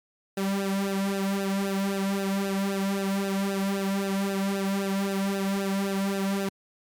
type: tone with flanger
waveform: sawtooth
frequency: 196 Hz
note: G3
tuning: in tune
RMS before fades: -27 dBFS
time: 0.37-6.49 s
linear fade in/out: 5 ms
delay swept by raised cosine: 0.9 to 2.5 ms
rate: 3.8 Hz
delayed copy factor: -0.85
effects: MP3 96 kbps